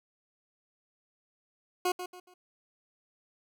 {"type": "tone with echo", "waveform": "20% pulse", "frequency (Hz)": 361.7, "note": "F#4", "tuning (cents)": -39, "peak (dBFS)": -21, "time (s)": [1.85, 1.92], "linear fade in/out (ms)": 5, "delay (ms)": 140, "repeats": 3, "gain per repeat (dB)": -10, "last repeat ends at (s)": 2.34, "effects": []}